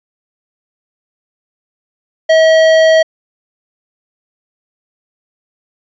sine tone with hard clipping, 641 Hz, E5, 49 cents flat, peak -7 dBFS, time 2.29-3.03 s, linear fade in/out 10 ms, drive 13 dB, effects resampled to 16000 Hz

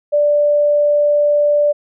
sine tone, 587.3 Hz, D5, in tune, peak -10 dBFS, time 0.12-1.73 s, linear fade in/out 20 ms, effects none

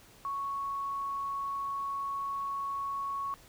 sine tone, 1108.7 Hz, C#6, in tune, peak -32 dBFS, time 0.25-3.34 s, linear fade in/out 0 ms, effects pink hiss -57 dBFS RMS until 3.48 s

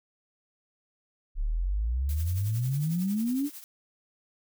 sine exponential sweep, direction up, 33.45 to 300.1 Hz, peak -25 dBFS, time 1.35-3.5 s, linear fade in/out 50 ms
blue noise with tremolo, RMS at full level -41 dBFS, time 2.09-3.64 s, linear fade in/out 0 ms, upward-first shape triangle, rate 11 Hz, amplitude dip 75%
effects none

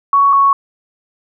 sine tone pair in turn, 1117 / 1109.3 Hz, C#6 / C#6, +13 / +1 cents, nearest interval unison, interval 12 cents, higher first, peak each -7 dBFS, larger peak neither, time 0.13-0.33 / 0.33-0.53 s, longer neither, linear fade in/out 2 ms, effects none

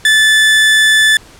30% pulse tone, 1746 Hz, A6, 14 cents flat, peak -4 dBFS, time 0.05-1.17 s, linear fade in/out 2 ms, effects pink hiss -40 dBFS RMS until 1.39 s + low-pass 10000 Hz 12 dB/octave

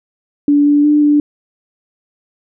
sine tone with pitch steps, 289.4 / 291.2 / 297.1 / 294.1 Hz, D4 / D4 / D4 / D4, -25 / -15 / +20 / +3 cents, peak -7 dBFS, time 0.48-1.2 s, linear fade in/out 2 ms, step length 180 ms, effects none

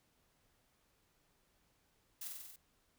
blue noise with echo, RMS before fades -45 dBFS, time 2.21-2.28 s, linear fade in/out 5 ms, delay 47 ms, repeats 6, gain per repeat -2 dB, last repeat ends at 2.562 s, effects pink hiss -75 dBFS RMS until 2.98 s

